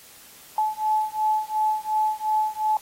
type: beating tone pair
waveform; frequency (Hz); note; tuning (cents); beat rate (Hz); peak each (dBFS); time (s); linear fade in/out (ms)
sine; 860 / 862.8; A5 / A5; -40 / -34; 2.8; -24; 0.58-2.77; 2
effects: white hiss -48 dBFS RMS until 2.81 s + AAC 48 kbps